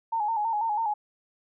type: tone with vibrato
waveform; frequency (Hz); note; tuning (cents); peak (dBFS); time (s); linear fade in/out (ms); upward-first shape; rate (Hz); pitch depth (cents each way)
sine; 873; A5; -14; -24; 0.12-0.94; 10; square; 6.1; 71
effects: none